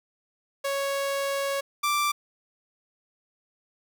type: tone pair in turn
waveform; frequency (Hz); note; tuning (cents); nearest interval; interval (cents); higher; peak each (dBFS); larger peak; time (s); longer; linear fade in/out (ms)
sawtooth; 554.4 / 1174.7; C#5 / D6; 0 / 0; octave + minor second; 1300; second; -22 / -19; second; 0.64-1.61 / 1.83-2.12; first; 10
effects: none